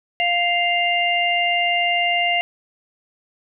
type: harmonic tone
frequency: 698.5 Hz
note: F5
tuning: in tune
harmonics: 1 / 3 / 4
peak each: -21 / -21 / -21 dBFS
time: 0.2-2.41 s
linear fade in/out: 0 ms
effects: none